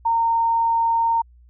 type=tone; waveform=sine; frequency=919 Hz; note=A#5; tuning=25 cents flat; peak=-16 dBFS; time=0.05-1.22 s; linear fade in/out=10 ms; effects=added 60 Hz sine -47 dBFS peak until 1.49 s